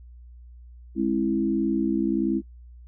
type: chord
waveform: sine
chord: Ab augmented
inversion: none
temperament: equal with one note detuned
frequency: 207.7 / 268.2 / 329.6 Hz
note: Ab3 / C4 / E4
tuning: 0 / +43 / 0 cents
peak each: -26 / -26 / -24 dBFS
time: 0.95-2.42 s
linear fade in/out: 50 ms
effects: noise-tail reverb RT60 0.1 s tail -18 dB re dry + added 60 Hz sine -43 dBFS peak until 2.87 s